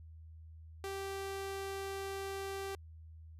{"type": "tone", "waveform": "sawtooth", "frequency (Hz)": 390.7, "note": "G4", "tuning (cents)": -6, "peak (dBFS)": -35, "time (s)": [0.84, 2.75], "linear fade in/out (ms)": 0, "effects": ["added 80 Hz sine -50 dBFS peak until 3.39 s", "resampled to 32000 Hz"]}